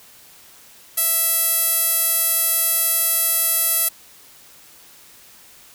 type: tone with band-pass filter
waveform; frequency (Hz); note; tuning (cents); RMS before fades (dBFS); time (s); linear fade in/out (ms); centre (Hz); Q
sawtooth; 659.3; E5; 0; -19; 0.97-3.89; 10; 12000; 3.9
effects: white hiss -47 dBFS RMS until 5.74 s